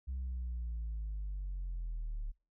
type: linear sweep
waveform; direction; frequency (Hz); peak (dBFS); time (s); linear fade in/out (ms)
sine; down; 66.1 to 35.28; -34; 0.07-2.32; 20
effects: noise-tail reverb RT60 0.3 s tail -25 dB re dry + tanh soft clip ceiling -34 dBFS